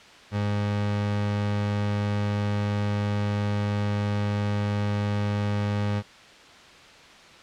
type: tone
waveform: 30% pulse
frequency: 103 Hz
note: G#2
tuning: 14 cents flat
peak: -21 dBFS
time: 0.31-6.03 s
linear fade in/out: 50 ms
effects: white hiss -48 dBFS RMS until 7.42 s + low-pass 4000 Hz 12 dB/octave